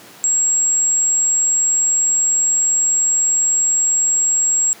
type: tone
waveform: sine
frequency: 7610 Hz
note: A#8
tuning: 35 cents sharp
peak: -13 dBFS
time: 0.24-4.73 s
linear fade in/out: 0 ms
effects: pink hiss -41 dBFS RMS until 4.8 s + high-pass 200 Hz 12 dB/octave